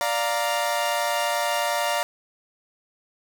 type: chord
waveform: sawtooth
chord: Bb major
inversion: first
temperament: equal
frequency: 587.3 / 698.5 / 932.3 Hz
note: D5 / F5 / Bb5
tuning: 0 / 0 / 0 cents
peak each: -23 dBFS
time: 0.01-2.03 s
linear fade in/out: 0 ms
effects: none